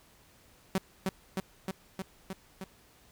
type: tone with echo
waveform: sawtooth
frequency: 190 Hz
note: F#3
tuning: 46 cents sharp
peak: -22 dBFS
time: 0.75-0.78 s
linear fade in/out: 2 ms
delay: 310 ms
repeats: 6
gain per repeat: -2 dB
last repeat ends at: 2.64 s
effects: pink hiss -61 dBFS RMS until 3.11 s